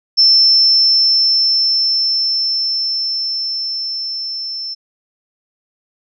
sine tone with level ramp, 5330 Hz, E8, 18 cents sharp, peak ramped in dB -6 to -22 dBFS, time 0.17-4.75 s, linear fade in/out 20 ms, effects none

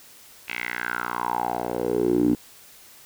10% pulse tone with band-pass filter sweep, 60 Hz, B1, 49 cents flat, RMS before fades -25 dBFS, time 0.48-2.35 s, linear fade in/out 5 ms, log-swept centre 2500 to 270 Hz, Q 5.2, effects white hiss -49 dBFS RMS until 3.05 s

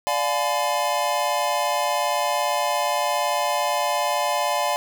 square chord, D diminished seventh, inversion none, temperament just, 587.3 / 704.8 / 845.8 / 1014.9 Hz, D5 / F5 / Ab5 / Cb6, 0 / +16 / +31 / +47 cents, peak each -27 dBFS, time 0.07-4.76 s, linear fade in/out 0 ms, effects none

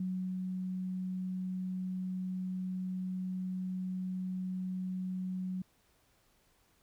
sine tone with ADSR envelope, 185 Hz, F#3, in tune, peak -32 dBFS, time 0-5.62 s, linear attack 4 ms, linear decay 350 ms, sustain -2 dB, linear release 4 ms, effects pink hiss -70 dBFS RMS until 6.82 s

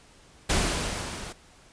pink noise with level ramp, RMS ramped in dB -23 to -39 dBFS, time 0.49-1.33 s, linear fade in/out 10 ms, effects pink hiss -55 dBFS RMS until 1.72 s + resampled to 22050 Hz

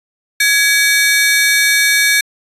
sawtooth ring-modulated tone, 1975.5 Hz, B6, in tune, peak -3 dBFS, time 0.4-2.21 s, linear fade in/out 5 ms, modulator 304 Hz, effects resampled to 32000 Hz

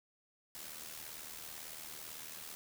white noise with amplitude modulation, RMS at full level -45 dBFS, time 0.55-2.55 s, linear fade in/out 0 ms, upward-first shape sine, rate 78 Hz, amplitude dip 60%, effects none

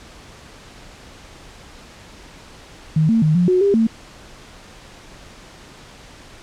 sine tone with pitch steps, 156.7 / 225.8 / 154.9 / 176.7 / 366.2 / 399.8 / 224.8 Hz, D#3 / A3 / D#3 / F3 / F#4 / G4 / A3, +13 / +45 / -7 / +21 / -18 / +34 / +37 cents, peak -12 dBFS, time 2.96-3.87 s, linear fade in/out 5 ms, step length 130 ms, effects pink hiss -42 dBFS RMS until 6.42 s + low-pass 7000 Hz 12 dB/octave

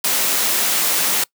white noise, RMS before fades -18 dBFS, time 0.04-1.24 s, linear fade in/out 5 ms, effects noise-tail reverb RT60 0.1 s tail -23 dB re dry + high-pass 200 Hz 12 dB/octave

